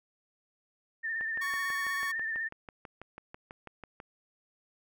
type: tone with vibrato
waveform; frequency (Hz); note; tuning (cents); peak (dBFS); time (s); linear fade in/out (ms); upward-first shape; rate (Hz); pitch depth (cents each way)
sine; 1800; A6; +39; -31; 1.03-2.49; 20; sine; 16; 43
type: click train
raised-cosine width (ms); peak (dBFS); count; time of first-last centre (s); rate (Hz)
0.5; -29; 18; 1.21-4.001; 6.09
type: tone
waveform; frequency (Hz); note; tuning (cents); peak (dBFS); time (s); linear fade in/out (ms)
sawtooth; 1115; C#6; +10; -32; 1.41-2.12; 10
effects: none